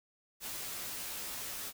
white noise with comb filter, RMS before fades -41 dBFS, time 0.4-1.73 s, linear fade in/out 50 ms, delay 13 ms, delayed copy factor -0.65, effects none

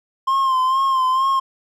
triangle tone with vibrato, 1054 Hz, C6, 12 cents sharp, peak -13 dBFS, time 0.27-1.4 s, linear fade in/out 10 ms, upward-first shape sine, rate 2.2 Hz, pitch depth 47 cents each way, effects none

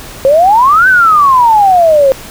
sine exponential two-way sweep, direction up then down, 523.3 to 1562 to 523.3 Hz, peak -3 dBFS, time 0.25-2.12 s, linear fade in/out 0 ms, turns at 0.88 s, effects pink hiss -29 dBFS RMS until 2.3 s

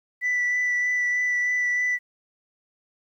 sine tone with vibrato, 1975.5 Hz, B6, in tune, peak -19 dBFS, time 0.21-1.99 s, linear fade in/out 50 ms, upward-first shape sine, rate 3.2 Hz, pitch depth 11 cents each way, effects tanh soft clip ceiling -19 dBFS + 10-bit

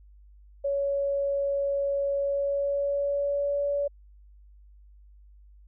sine tone with pitch glide, 560 to 570.4 Hz, C#5 to C#5, +18 to +49 cents, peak -24 dBFS, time 0.64-3.88 s, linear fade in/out 10 ms, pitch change +31 cents, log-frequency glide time 2.18-3.63 s, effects added 50 Hz sine -50 dBFS peak until 5.67 s

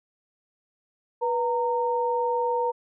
sine tone pair together, 488.3 / 921.8 Hz, B4 / A#5, -20 / -20 cents, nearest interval major seventh, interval 1100 cents, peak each -25 dBFS, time 1.21-2.72 s, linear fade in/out 20 ms, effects none

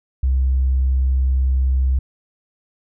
triangle tone with tanh clipping, 65.41 Hz, C2, in tune, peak -14 dBFS, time 0.23-1.99 s, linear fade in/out 5 ms, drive 5 dB, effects none

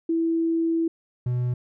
sine / triangle tone pair in turn, 329.6 / 123.46 Hz, E4 / B2, 0 / 0 cents, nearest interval octave + perfect fourth, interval 1700 cents, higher first, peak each -20 dBFS, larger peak neither, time 0.09-0.88 / 1.26-1.54 s, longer first, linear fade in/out 5 ms, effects none

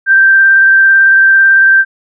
sine tone with vibrato, 1571 Hz, G6, 3 cents sharp, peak -3 dBFS, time 0.06-1.85 s, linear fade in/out 50 ms, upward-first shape sine, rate 18 Hz, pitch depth 12 cents each way, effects none

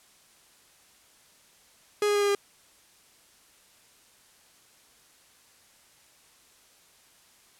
45% pulse tone with pitch steps, 415.3 / 412.2 / 409.1 / 406 / 403 Hz, G#4 / G#4 / G#4 / G#4 / G4, 0 / -13 / -26 / -39 / +48 cents, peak -22 dBFS, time 2.02-2.35 s, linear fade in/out 2 ms, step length 66 ms, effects white hiss -59 dBFS RMS until 7.59 s + low-pass 11000 Hz 12 dB/octave

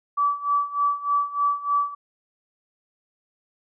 sine tone with tremolo, 1152 Hz, D6, 34 cents flat, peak -17 dBFS, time 0.17-1.95 s, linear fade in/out 10 ms, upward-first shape sine, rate 3.3 Hz, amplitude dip 85%, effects none

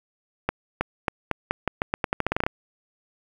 accelerating click train, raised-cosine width 0.5 ms, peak -7 dBFS, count 17, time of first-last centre 0.49-2.465 s, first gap 320 ms, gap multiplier 0.85, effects 7-bit

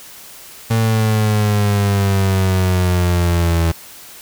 35% pulse exponential sweep, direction down, 113.8 to 82.41 Hz, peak -11 dBFS, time 0.7-3.72 s, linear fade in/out 10 ms, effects white hiss -38 dBFS RMS until 4.21 s

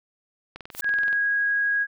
click train, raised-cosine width 0.3 ms, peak -22 dBFS, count 13, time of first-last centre 0.56-1.129 s, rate 21.1 Hz
blue noise with exponential growth, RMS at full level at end -26 dBFS, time 0.7-0.81 s, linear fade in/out 5 ms, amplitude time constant 22 ms
sine tone, 1648 Hz, G#6, 14 cents flat, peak -20 dBFS, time 0.82-1.87 s, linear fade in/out 50 ms
effects none

